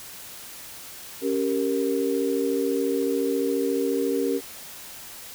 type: chord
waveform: sine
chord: G diminished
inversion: second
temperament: equal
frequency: 277.2 / 392 / 466.2 Hz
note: Db4 / G4 / Bb4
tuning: 0 / 0 / 0 cents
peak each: -26 dBFS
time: 1.21-4.41 s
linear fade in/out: 50 ms
effects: white hiss -41 dBFS RMS until 5.34 s